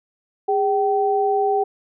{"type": "tone pair together", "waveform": "sine", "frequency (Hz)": [408.7, 771], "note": ["G#4", "G5"], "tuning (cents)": [-28, -29], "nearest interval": "major seventh", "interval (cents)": 1099, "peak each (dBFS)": -19, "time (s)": [0.48, 1.64], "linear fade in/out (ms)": 10, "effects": []}